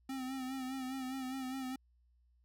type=tone with vibrato; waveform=square; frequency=261.6 Hz; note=C4; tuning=in tune; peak=-39 dBFS; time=0.09-1.76 s; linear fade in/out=5 ms; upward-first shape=sine; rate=4.9 Hz; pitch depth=45 cents each way; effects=added 60 Hz sine -67 dBFS peak until 2.44 s